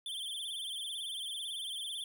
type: tone with vibrato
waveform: square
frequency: 3322 Hz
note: G#7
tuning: in tune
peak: -38 dBFS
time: 0.06-2.04 s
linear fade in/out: 2 ms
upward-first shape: sine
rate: 18 Hz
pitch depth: 120 cents each way
effects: none